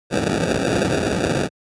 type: noise with sample-and-hold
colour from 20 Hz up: white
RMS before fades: -19 dBFS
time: 0.1-1.49 s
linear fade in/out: 50 ms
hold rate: 1050 Hz
effects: high-pass 100 Hz 12 dB/octave + resampled to 22050 Hz